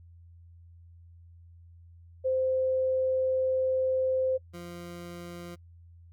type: tone pair in turn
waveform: sine / 20% pulse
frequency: 520 / 173.53 Hz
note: C5 / F3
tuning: -11 / -11 cents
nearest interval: octave + perfect fifth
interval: 1900 cents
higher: first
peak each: -24 / -35 dBFS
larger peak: first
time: 2.24-4.38 / 4.53-5.56 s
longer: first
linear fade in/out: 20 ms
effects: noise-tail reverb RT60 0.1 s tail -25 dB re dry + added 85 Hz sine -50 dBFS peak until 6.12 s